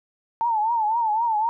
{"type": "tone with vibrato", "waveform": "sine", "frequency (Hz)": 894, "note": "A5", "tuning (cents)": 27, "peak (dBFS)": -19, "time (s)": [0.41, 1.49], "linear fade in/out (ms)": 0, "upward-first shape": "triangle", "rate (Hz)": 3.9, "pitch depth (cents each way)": 130, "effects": []}